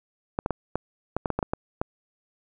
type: clicks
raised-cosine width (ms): 1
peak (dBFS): -11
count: 11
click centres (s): 0.389 / 0.461 / 0.507 / 0.756 / 1.166 / 1.258 / 1.303 / 1.39 / 1.428 / 1.535 / 1.815
effects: none